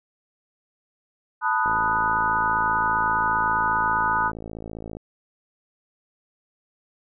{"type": "chord", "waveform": "sine", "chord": "B dominant seventh", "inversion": "third", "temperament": "equal", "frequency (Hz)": [880, 987.8, 1244.5, 1480], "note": ["A5", "B5", "D#6", "F#6"], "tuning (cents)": [0, 0, 0, 0], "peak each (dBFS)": -25, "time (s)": [1.41, 4.32], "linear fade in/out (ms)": 50}
{"type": "click train", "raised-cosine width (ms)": 2, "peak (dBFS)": -22, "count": 183, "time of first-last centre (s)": [1.66, 4.969], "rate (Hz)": 55}
{"effects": []}